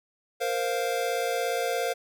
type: chord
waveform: square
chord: Bb suspended second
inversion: none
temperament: equal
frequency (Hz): 466.2 / 523.3 / 698.5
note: Bb4 / C5 / F5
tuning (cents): 0 / 0 / 0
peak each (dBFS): -31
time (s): 0.4-1.94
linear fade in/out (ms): 20
effects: none